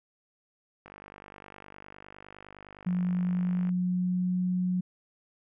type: click train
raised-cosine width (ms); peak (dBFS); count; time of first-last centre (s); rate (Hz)
0.5; -31; 142; 0.86-3.691; 49.8
type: tone with pitch glide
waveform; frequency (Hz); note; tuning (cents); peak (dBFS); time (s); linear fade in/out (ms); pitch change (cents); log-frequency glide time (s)
sine; 179.5 to 181.69; F3 to F#3; +48 to -31; -25; 2.86-4.81; 10; +21; 3.31-4.39
effects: none